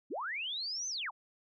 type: linear two-way sweep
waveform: sine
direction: up then down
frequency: 187.8 to 6272 to 671 Hz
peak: -35 dBFS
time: 0.1-1.11 s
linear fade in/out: 20 ms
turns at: 0.88 s
effects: none